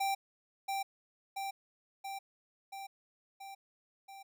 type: tone with echo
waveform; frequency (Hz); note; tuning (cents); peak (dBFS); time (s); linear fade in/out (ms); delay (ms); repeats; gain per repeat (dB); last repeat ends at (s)
square; 784; G5; 0; -31; 0-0.15; 10; 680; 6; -3; 4.23
effects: none